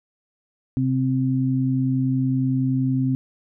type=tone pair together; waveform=sine; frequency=130.81 / 261.6 Hz; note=C3 / C4; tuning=0 / 0 cents; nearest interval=octave; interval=1200 cents; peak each=-21 dBFS; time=0.77-3.15 s; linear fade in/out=0 ms; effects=none